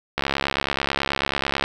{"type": "click train", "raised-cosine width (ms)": 0.3, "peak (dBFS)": -5, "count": 102, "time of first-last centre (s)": [0.18, 1.64], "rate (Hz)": 69.2, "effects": ["7-bit"]}